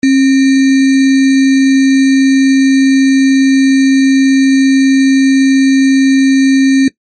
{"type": "tone with sample-and-hold", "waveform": "sine", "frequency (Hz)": 269.2, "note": "C4", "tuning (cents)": 49, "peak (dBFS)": -4, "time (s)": [0.03, 6.88], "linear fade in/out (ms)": 2, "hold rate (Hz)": 2100, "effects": ["noise-tail reverb RT60 0.1 s tail -19 dB re dry", "MP3 32 kbps"]}